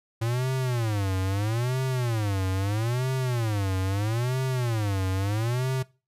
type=tone with vibrato; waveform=square; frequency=111.2 Hz; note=A2; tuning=19 cents sharp; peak=-25 dBFS; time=0.21-5.83 s; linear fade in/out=10 ms; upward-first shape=sine; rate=0.77 Hz; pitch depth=290 cents each way; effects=noise-tail reverb RT60 0.3 s tail -21 dB re dry + resampled to 32000 Hz